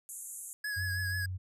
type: band-pass noise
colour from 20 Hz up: white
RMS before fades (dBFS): -44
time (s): 0.09-0.53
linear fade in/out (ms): 0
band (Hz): 6700 to 12000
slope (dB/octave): 96
type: tone with vibrato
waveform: square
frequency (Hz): 1673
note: G#6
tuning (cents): +12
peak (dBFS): -34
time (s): 0.64-1.26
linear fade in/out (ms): 5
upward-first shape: triangle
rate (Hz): 6.2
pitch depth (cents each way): 41
type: tone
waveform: sine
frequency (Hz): 92.5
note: F#2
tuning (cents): 0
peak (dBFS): -34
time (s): 0.76-1.38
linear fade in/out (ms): 20
effects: none

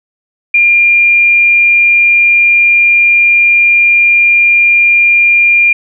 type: tone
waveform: sine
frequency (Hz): 2400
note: D7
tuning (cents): +37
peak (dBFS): -4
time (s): 0.54-5.73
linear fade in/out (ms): 5
effects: none

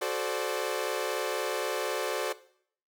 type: chord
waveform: sawtooth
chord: D dominant seventh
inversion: first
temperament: equal with one note detuned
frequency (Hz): 370 / 433.9 / 523.3 / 587.3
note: F#4 / A4 / C5 / D5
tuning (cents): 0 / -24 / 0 / 0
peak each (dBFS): -31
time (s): 0.01-2.33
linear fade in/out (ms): 10
effects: noise-tail reverb RT60 0.6 s tail -17 dB re dry

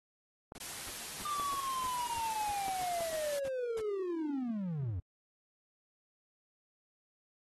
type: clicks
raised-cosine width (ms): 1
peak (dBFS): -30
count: 4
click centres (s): 0.521 / 1.398 / 2.682 / 3.007
type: noise bursts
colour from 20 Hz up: pink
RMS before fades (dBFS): -48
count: 11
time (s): 0.55-3.802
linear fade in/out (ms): 2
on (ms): 32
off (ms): 290
type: noise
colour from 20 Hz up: white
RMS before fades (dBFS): -43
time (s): 0.6-3.39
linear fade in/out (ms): 5
type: linear sweep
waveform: triangle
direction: down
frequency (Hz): 1200 to 81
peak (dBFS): -32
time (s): 1.25-5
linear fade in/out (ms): 5
effects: AAC 32 kbps

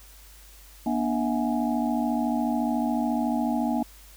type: tone cluster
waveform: sine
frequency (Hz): 240 / 294 / 652 / 730 / 835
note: B3 / D4 / E5 / F#5 / G#5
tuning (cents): -49 / +2 / -19 / -24 / +9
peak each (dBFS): -25 / -29 / -34 / -34 / -32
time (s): 0.86-3.83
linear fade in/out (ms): 5
effects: added 50 Hz sine -49 dBFS peak until 4.16 s + white hiss -52 dBFS RMS until 4.16 s

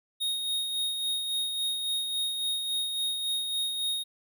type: tone with tremolo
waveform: square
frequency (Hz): 3729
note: A#7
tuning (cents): 0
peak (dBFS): -27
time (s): 0.2-4.04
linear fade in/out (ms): 20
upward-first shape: sine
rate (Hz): 3.6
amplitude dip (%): 40
effects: none

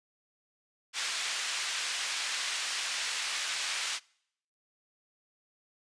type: band-pass noise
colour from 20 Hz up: pink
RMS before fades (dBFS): -34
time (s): 0.93-4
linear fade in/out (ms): 50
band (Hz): 1900 to 7100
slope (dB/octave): 12
effects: noise-tail reverb RT60 0.7 s tail -25 dB re dry + resampled to 22050 Hz

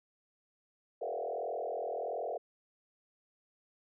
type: tone with frequency modulation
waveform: sine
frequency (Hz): 580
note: D5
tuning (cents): -22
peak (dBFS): -34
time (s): 1.01-2.38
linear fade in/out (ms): 10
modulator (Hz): 41.4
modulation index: 3.7
effects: none

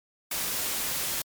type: noise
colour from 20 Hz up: white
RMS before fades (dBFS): -30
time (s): 0.31-1.22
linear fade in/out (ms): 5
effects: MP3 96 kbps

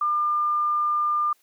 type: tone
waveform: sine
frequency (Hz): 1200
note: D6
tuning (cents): +37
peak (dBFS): -20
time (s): 0.01-1.33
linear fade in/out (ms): 5
effects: white hiss -64 dBFS RMS until 1.42 s + high-pass 300 Hz 12 dB/octave

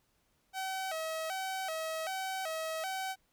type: tone with vibrato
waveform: sawtooth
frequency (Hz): 698.5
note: F5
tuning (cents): 0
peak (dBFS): -31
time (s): 0.53-3.16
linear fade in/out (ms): 50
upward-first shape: square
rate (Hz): 1.3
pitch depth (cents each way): 150
effects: pink hiss -74 dBFS RMS until 3.32 s

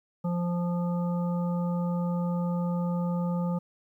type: harmonic tone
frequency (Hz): 174.61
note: F3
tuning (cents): 0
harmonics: 1 / 3 / 5 / 7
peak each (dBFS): -26 / -36 / -40 / -43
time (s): 0.24-3.59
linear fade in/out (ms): 10
effects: 11-bit

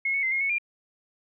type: tone with pitch steps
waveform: sine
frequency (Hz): 2169 / 2212 / 2072 / 2146 / 2207 / 2396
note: C#7 / C#7 / C7 / C7 / C#7 / D7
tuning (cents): -38 / -4 / -17 / +43 / -8 / +34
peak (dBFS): -23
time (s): 0.05-0.584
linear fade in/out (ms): 5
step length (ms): 89
effects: none

